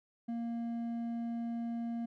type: tone with hard clipping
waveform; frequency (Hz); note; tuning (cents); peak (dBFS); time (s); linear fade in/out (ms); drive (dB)
sine; 233.1; A#3; 0; -36; 0.28-2.06; 10; 5
effects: none